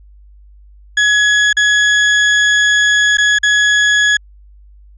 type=tone with dropouts; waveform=35% pulse; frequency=1682 Hz; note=G#6; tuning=22 cents sharp; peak=-7 dBFS; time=0.97-4.17 s; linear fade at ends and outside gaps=5 ms; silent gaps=1.529-1.568 / 3.172-3.182 / 3.387-3.431 s; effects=added 50 Hz sine -39 dBFS peak until 4.97 s + resampled to 16000 Hz